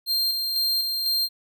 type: tone with tremolo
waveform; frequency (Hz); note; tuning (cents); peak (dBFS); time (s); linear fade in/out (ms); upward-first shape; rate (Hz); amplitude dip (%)
45% pulse; 4186; C8; 0; -20; 0.06-1.29; 50; square; 2; 35
effects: none